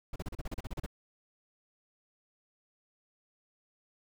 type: noise bursts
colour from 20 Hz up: brown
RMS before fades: -36 dBFS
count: 12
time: 0.13-0.863 s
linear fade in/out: 5 ms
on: 29 ms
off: 35 ms
effects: none